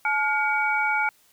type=tone cluster; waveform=sine; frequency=856 / 1418 / 2262 Hz; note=A5 / F6 / C#7; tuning=-48 / +26 / +34 cents; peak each=-25 dBFS; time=0.05-1.09 s; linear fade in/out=2 ms; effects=white hiss -60 dBFS RMS until 1.32 s